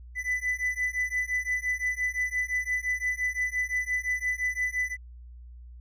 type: beating tone pair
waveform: triangle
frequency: 1993 / 1998.8 Hz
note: B6 / B6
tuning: +15 / +20 cents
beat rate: 5.8 Hz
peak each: -28 dBFS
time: 0.15-4.97 s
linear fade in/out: 50 ms
effects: added 60 Hz sine -43 dBFS peak until 5.8 s